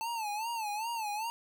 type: tone with vibrato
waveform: square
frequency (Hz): 880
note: A5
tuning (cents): 0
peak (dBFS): -34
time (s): 0.01-1.3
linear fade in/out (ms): 0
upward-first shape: sine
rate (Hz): 2.5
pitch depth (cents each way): 120
effects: none